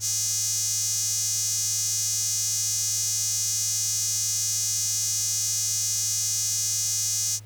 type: tone with high-pass filter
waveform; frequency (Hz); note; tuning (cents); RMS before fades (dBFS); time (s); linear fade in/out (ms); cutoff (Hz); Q
sawtooth; 414.8; G#4; -2; -26; 0-7.4; 50; 6200; 5.2
effects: added 106 Hz sine -41 dBFS peak until 7.45 s + pink hiss -56 dBFS RMS until 7.45 s